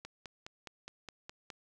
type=click train; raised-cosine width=0.2 ms; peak=-27 dBFS; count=8; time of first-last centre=0.05-1.502 s; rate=4.82 Hz; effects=none